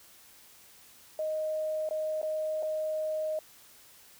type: tone with dropouts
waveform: sine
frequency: 622.3 Hz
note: D#5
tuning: in tune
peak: -29 dBFS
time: 1.19-3.39 s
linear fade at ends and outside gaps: 2 ms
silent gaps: 1.89-1.909 / 2.216-2.229 / 2.626-2.63 s
effects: white hiss -56 dBFS RMS until 4.19 s